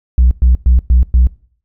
sine tone bursts, 61.5 Hz, B1, 7 cents flat, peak -3 dBFS, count 5, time 0.18-1.27 s, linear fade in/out 0 ms, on 130 ms, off 110 ms, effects noise-tail reverb RT60 0.5 s tail -21 dB re dry + tanh soft clip ceiling -3 dBFS

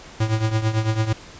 square tone with tremolo, 110 Hz, A2, in tune, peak -16 dBFS, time 0.2-1.13 s, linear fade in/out 5 ms, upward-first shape triangle, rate 9 Hz, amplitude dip 80%, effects pink hiss -42 dBFS RMS until 1.39 s + resampled to 16000 Hz

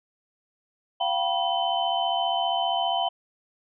sine tone cluster, 691 / 766 / 970 / 3054 Hz, F5 / G5 / B5 / G7, -19 / -40 / -31 / -46 cents, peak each -27 / -27 / -30 / -29 dBFS, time 1-3.09 s, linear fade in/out 10 ms, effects none

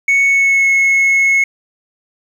sine tone with pitch glide, 2217 to 2183 Hz, C#7 to C#7, 0 to -27 cents, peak -6 dBFS, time 0.08-1.44 s, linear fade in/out 5 ms, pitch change -27 cents, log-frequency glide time 0.25-0.7 s, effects tanh soft clip ceiling -8 dBFS + 7-bit

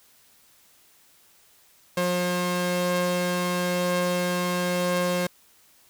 sawtooth tone pair together, 178.7 / 535.1 Hz, F3 / C5, +40 / +39 cents, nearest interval octave + perfect fifth, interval 1899 cents, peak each -22 dBFS, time 1.97-5.27 s, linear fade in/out 5 ms, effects white hiss -58 dBFS RMS until 5.89 s

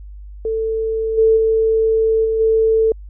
sine tone with level steps, 444.3 Hz, A4, 17 cents sharp, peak -17 / -9 / -12 / -15 / -11 dBFS, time 0.45-2.92 s, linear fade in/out 2 ms, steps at 1.17 / 1.36 / 2.24 / 2.39 s, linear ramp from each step 20 ms, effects added 50 Hz sine -32 dBFS peak until 3.09 s

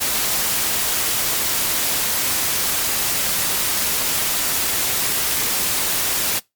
white noise, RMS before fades -20 dBFS, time 0-6.4 s, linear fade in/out 20 ms, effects noise-tail reverb RT60 0.2 s tail -24 dB re dry + MP3 96 kbps

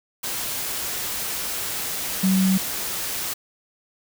sine tone in noise, 189.5 Hz, F#3, 42 cents sharp, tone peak -16 dBFS, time 2.23-2.58 s, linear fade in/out 10 ms, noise white, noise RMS -28 dBFS, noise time 0.23-3.34 s, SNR +9 dB, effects none

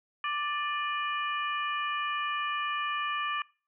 harmonic tone with a mistuned harmonic, 587.3 Hz, D5, in tune, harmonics 2 / 3 / 4 / 5, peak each -31 / -36 / -37 / -39 dBFS, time 0.24-3.42 s, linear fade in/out 2 ms, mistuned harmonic 4, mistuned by +48 cents, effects noise-tail reverb RT60 0.4 s tail -24 dB re dry

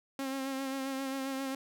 sawtooth tone with vibrato, 268.7 Hz, C4, 46 cents sharp, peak -30 dBFS, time 0.19-1.55 s, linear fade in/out 2 ms, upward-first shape sine, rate 7.5 Hz, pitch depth 30 cents each way, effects none

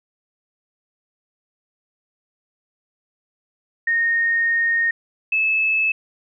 sine tone pair in turn, 1849 / 2607 Hz, A#6 / E7, -15 / -20 cents, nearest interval tritone, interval 595 cents, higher second, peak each -16 dBFS, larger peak neither, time 3.87-4.91 / 5.32-5.92 s, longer first, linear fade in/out 5 ms, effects none

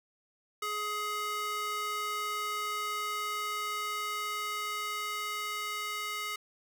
square tone with high-pass filter sweep, 419.5 Hz, G#4, 17 cents sharp, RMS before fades -35 dBFS, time 0.62-6.36 s, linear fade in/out 5 ms, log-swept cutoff 1000 to 1600 Hz, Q 1.6, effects none

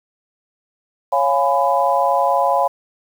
sine chord, C# dominant seventh, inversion none, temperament equal with one note detuned, 554.4 / 698.5 / 830.6 / 1001 Hz, C#5 / E#5 / G#5 / B5, 0 / 0 / 0 / +23 cents, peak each -19 dBFS, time 1.12-2.68 s, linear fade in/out 10 ms, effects 7-bit

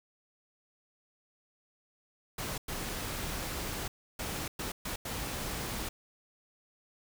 pink noise bursts at uneven times, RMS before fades -37 dBFS, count 6, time 2.38-2.58 / 2.68-3.88 / 4.19-4.48 / 4.59-4.72 / 4.85-4.96 / 5.05-5.89 s, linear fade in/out 5 ms, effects none

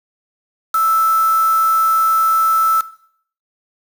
sine tone with quantisation, 1318.5 Hz, E6, in tune, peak -12 dBFS, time 0.74-2.81 s, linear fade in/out 5 ms, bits 4, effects noise-tail reverb RT60 0.6 s tail -17 dB re dry

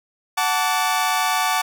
sawtooth chord, D major, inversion first, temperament equal with one note detuned, 740 / 880 / 1154.5 Hz, F#5 / A5 / D6, 0 / 0 / -30 cents, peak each -19 dBFS, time 0.37-1.62 s, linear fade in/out 10 ms, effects none

